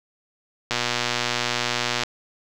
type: click train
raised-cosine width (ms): 0.2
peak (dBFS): -5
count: 160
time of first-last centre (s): 0.71-2.035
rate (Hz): 120
effects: none